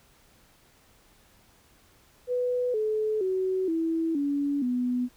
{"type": "tone with pitch steps", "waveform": "sine", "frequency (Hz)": [495.3, 431.2, 375.4, 326.8, 284.5, 247.7], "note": ["B4", "A4", "F#4", "E4", "C#4", "B3"], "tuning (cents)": [5, -35, 25, -15, 45, 5], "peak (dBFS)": -24, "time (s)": [2.27, 5.09], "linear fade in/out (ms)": 50, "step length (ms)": 470, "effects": ["pink hiss -60 dBFS RMS until 5.16 s"]}